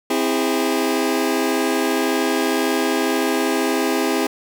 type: chord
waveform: sawtooth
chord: C augmented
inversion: none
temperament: just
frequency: 261.6 / 327 / 408.8 Hz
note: C4 / E4 / G#4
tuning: 0 / -14 / -27 cents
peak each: -18 dBFS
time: 0.1-4.27 s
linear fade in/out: 5 ms
effects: none